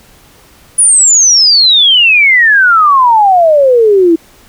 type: exponential sweep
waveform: sine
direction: down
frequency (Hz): 9956 to 321.1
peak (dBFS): -3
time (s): 0.78-4.16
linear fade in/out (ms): 10
effects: pink hiss -42 dBFS RMS until 4.48 s